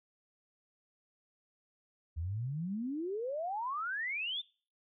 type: exponential sweep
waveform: sine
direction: up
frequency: 76 to 3660 Hz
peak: -34 dBFS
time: 2.16-4.42 s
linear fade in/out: 20 ms
effects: noise-tail reverb RT60 0.4 s tail -22 dB re dry